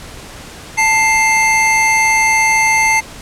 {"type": "tone pair together", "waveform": "square", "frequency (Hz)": [882.3, 2100], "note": ["A5", "C7"], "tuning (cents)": [5, 6], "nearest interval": "octave + minor third", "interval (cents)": 1501, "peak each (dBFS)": [-15, -12], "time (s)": [0.77, 3.01], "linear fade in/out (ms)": 20, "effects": ["pink hiss -33 dBFS RMS until 3.21 s", "low-pass 10000 Hz 12 dB/octave"]}